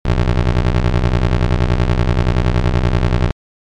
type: ring-modulated tone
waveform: 25% pulse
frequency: 61.74 Hz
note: B1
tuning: in tune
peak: -5 dBFS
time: 0.05-3.31 s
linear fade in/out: 0 ms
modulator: 25.6 Hz
effects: low-pass 4000 Hz 12 dB/octave + MP3 96 kbps